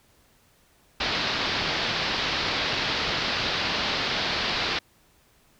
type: low-pass noise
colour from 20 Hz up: white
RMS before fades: -27 dBFS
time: 1-4.79 s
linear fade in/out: 5 ms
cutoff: 4800 Hz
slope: 48 dB/octave
effects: pink hiss -61 dBFS RMS until 5.59 s